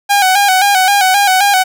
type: tone with vibrato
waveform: sawtooth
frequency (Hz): 778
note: G5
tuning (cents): -13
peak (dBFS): -4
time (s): 0.09-1.64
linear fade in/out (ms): 20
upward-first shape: square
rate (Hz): 3.8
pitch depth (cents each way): 67
effects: none